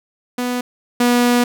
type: tone pair in turn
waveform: sawtooth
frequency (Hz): 246.9 / 242.9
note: B3 / B3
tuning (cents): 0 / -29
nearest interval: unison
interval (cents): 29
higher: first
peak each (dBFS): -15 / -8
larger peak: second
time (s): 0.38-0.61 / 1-1.44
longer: second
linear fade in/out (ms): 5
effects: none